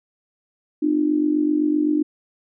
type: tone with amplitude modulation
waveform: sine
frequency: 300.8 Hz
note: D4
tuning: 42 cents sharp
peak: -13 dBFS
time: 0.82-2.03 s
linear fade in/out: 10 ms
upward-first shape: sine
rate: 47.8 Hz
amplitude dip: 75%
effects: none